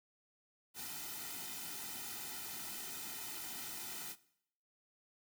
white noise with comb filter, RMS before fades -45 dBFS, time 0.74-4.16 s, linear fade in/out 50 ms, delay 1.8 ms, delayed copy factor -0.9, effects noise-tail reverb RT60 0.7 s tail -19 dB re dry

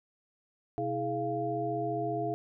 sine tone cluster, 128 / 324.2 / 419.1 / 693 Hz, C3 / E4 / G#4 / F5, -38 / -29 / +16 / -14 cents, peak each -38 / -36 / -35 / -33 dBFS, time 0.78-2.34 s, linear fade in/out 0 ms, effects none

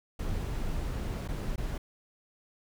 brown noise with dropouts, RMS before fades -33 dBFS, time 0.19-1.78 s, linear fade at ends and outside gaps 5 ms, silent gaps 1.278-1.286 / 1.56-1.578 s, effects none

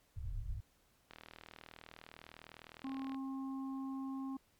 pink low-pass noise, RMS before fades -41 dBFS, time 0.16-0.61 s, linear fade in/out 10 ms, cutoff 120 Hz, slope 48 dB/octave
click train, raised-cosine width 0.3 ms, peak -34 dBFS, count 82, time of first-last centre 1.11-3.145 s, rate 39.8 Hz
harmonic tone, 268 Hz, C4, 42 cents sharp, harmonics 1 / 3 / 4, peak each -39 / -54 / -52 dBFS, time 2.84-4.37 s, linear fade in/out 5 ms
effects pink hiss -72 dBFS RMS until 4.59 s + MP3 96 kbps

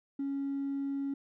sine tone with hard clipping, 277.2 Hz, C#4, in tune, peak -32 dBFS, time 0.19-1.14 s, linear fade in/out 5 ms, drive 1 dB, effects none

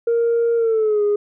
sine tone with pitch glide, 466.2 to 412.9 Hz, A#4 to G#4, 0 to -10 cents, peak -13 dBFS, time 0.07-1.16 s, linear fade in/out 5 ms, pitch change -210 cents, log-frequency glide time 0.56-1.03 s, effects tanh soft clip ceiling -12 dBFS

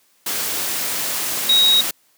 sine tone in noise, 3801 Hz, A#7, 33 cents sharp, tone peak -11 dBFS, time 1.49-1.81 s, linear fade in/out 5 ms, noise white, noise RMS -23 dBFS, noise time 0.26-1.91 s, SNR +9 dB, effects white hiss -59 dBFS RMS until 2.17 s + high-pass 150 Hz 12 dB/octave

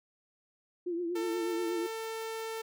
sine tone with vibrato, 345.2 Hz, F4, 20 cents flat, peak -31 dBFS, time 0.86-1.87 s, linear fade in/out 10 ms, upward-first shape triangle, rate 8.3 Hz, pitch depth 77 cents each way
sawtooth tone, 447.2 Hz, A4, 28 cents sharp, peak -32 dBFS, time 1.15-2.62 s, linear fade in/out 10 ms
effects none

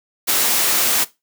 white noise, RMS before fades -17 dBFS, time 0.27-1.05 s, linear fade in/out 20 ms, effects noise-tail reverb RT60 0.2 s tail -17 dB re dry + high-pass 200 Hz 12 dB/octave

